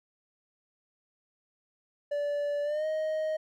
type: tone with pitch glide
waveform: triangle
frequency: 580 to 625.2 Hz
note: D5 to D#5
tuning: -22 to +8 cents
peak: -26 dBFS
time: 2.11-3.37 s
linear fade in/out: 10 ms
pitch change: +130 cents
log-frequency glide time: 2.63-2.86 s
effects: none